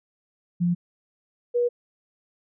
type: tone pair in turn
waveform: sine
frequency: 174.61 / 482.9 Hz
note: F3 / B4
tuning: 0 / -39 cents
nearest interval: octave + tritone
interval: 1761 cents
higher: second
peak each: -19 dBFS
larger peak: neither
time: 0.6-0.75 / 1.54-1.69 s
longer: neither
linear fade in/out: 20 ms
effects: none